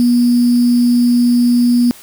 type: tone with sample-and-hold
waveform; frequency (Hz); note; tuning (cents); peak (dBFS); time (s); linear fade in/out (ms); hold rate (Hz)
sine; 241.8; B3; -36; -8; 0-1.91; 0; 4900
effects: white hiss -39 dBFS RMS until 2.02 s